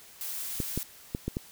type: noise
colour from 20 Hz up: blue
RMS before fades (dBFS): -36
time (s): 0.21-0.83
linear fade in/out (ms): 0
type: clicks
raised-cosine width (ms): 3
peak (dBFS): -17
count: 5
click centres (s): 0.602 / 0.776 / 1.149 / 1.28 / 1.369
effects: white hiss -52 dBFS RMS until 1.51 s